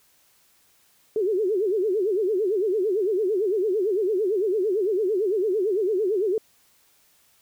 sine tone with vibrato, 399.9 Hz, G4, 35 cents sharp, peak -20 dBFS, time 1.16-6.38 s, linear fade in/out 2 ms, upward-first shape sine, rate 8.9 Hz, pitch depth 200 cents each way, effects white hiss -61 dBFS RMS until 7.41 s

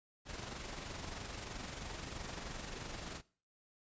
pink noise with amplitude modulation, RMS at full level -43 dBFS, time 0.25-3.22 s, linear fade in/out 50 ms, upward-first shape sine, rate 23.1 Hz, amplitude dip 45%, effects noise-tail reverb RT60 0.4 s tail -20 dB re dry + resampled to 16000 Hz

